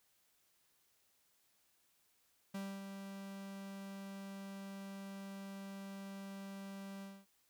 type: tone with ADSR envelope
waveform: 45% pulse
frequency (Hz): 196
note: G3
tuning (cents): 0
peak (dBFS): -40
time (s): 2.54-7.26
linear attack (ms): 8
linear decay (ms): 260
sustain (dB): -6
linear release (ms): 240
effects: white hiss -75 dBFS RMS until 7.49 s